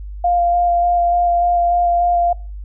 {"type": "tone with vibrato", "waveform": "sine", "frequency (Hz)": 698.5, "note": "F5", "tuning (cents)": 0, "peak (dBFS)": -12, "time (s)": [0.24, 2.33], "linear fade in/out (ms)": 5, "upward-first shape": "square", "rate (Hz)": 3.4, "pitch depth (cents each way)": 10, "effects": ["noise-tail reverb RT60 0.4 s tail -25 dB re dry", "added 50 Hz sine -27 dBFS peak until 2.64 s"]}